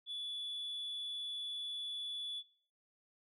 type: tone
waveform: sine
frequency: 3439 Hz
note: A7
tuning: 40 cents flat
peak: -38 dBFS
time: 0.06-2.43 s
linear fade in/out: 50 ms
effects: noise-tail reverb RT60 0.5 s tail -18 dB re dry + tanh soft clip ceiling -37 dBFS